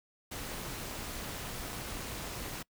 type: noise with amplitude modulation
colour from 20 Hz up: pink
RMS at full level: -38 dBFS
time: 0.31-2.63 s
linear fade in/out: 10 ms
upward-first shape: sine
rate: 250 Hz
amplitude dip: 55%
effects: noise-tail reverb RT60 0.1 s tail -24 dB re dry